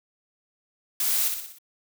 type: noise with echo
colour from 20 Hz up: blue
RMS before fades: -25 dBFS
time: 1-1.28 s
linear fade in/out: 2 ms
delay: 61 ms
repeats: 5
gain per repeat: -5 dB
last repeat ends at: 1.585 s
effects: none